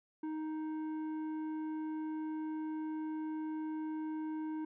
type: tone with tanh clipping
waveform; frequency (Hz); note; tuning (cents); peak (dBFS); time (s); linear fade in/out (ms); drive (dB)
sine; 311.9; D#4; +4; -38; 0.23-4.65; 5; 9
effects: none